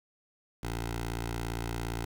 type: tone with notch filter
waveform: 10% pulse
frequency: 57.4 Hz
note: A#1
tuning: 26 cents flat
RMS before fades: -35 dBFS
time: 0.63-2.05 s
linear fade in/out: 5 ms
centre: 210 Hz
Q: 1.4
effects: 9-bit